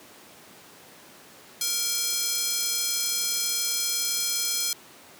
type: tone with high-pass filter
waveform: square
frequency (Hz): 466.2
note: A#4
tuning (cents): 0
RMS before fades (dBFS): -27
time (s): 1.61-4.73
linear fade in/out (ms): 2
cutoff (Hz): 5100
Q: 1.2
effects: pink hiss -49 dBFS RMS until 5.19 s + high-pass 200 Hz 12 dB/octave